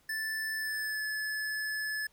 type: tone with pitch glide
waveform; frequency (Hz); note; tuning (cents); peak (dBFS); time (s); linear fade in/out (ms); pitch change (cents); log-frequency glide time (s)
square; 1758 to 1723.8; A6 to A6; -2 to -36; -33; 0.09-2.07; 5; -34; 0.56-1.03
effects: pink hiss -67 dBFS RMS until 2.12 s